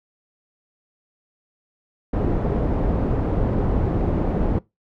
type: low-pass noise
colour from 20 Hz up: pink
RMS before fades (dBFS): -21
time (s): 2.13-4.59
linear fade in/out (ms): 5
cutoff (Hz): 550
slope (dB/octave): 12
effects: noise-tail reverb RT60 0.2 s tail -22 dB re dry